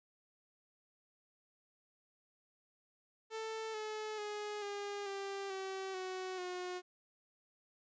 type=tone with pitch steps; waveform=sawtooth; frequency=442.8 / 430.2 / 417.9 / 406 / 394.5 / 383.3 / 372.3 / 361.7 Hz; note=A4 / A4 / G#4 / G#4 / G4 / G4 / F#4 / F#4; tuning=+11 / -39 / +11 / -39 / +11 / -39 / +11 / -39 cents; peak=-36 dBFS; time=3.3-6.82 s; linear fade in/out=50 ms; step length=440 ms; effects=resampled to 16000 Hz + 13-bit